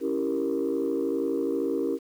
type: chord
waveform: sine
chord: C# diminished seventh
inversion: none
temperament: equal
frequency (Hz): 277.2 / 329.6 / 392 / 466.2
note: C#4 / E4 / G4 / Bb4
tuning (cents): 0 / 0 / 0 / 0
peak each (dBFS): -29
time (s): 0-1.99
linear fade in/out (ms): 50
effects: tanh soft clip ceiling -18 dBFS + 9-bit